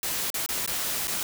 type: noise with dropouts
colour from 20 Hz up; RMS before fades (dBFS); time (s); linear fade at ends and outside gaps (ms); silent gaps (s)
white; -29; 0.03-1.23; 1; 0.302-0.342 / 0.462-0.489 / 0.662-0.676 / 1.072-1.079
effects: none